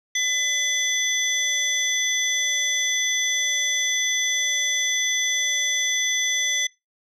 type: tone cluster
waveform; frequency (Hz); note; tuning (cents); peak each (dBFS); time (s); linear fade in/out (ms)
sine; 2013 / 3437 / 6040; B6 / A7 / F#8; +33 / -41 / +35; -24; 0.15-6.67; 5
effects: noise-tail reverb RT60 0.2 s tail -21 dB re dry + tanh soft clip ceiling -14 dBFS